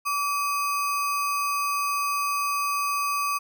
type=tone with sample-and-hold; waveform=sine; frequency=1152 Hz; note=D6; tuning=34 cents flat; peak=-23 dBFS; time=0.05-3.39 s; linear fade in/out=20 ms; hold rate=3675 Hz; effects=none